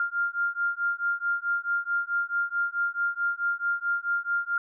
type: beating tone pair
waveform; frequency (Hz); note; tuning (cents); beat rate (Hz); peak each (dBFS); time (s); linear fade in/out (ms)
sine; 1396.9 / 1401.5; F6 / F6; 0 / +6; 4.6; -28 / -28; 0-4.58; 2
effects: none